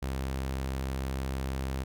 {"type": "tone", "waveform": "sawtooth", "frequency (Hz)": 66.4, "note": "C2", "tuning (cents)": 26, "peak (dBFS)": -27, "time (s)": [0.02, 1.84], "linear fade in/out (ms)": 10, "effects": []}